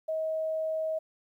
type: tone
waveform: sine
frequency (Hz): 635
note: D#5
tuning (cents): +35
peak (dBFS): -28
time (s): 0.08-0.99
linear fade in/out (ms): 10
effects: 11-bit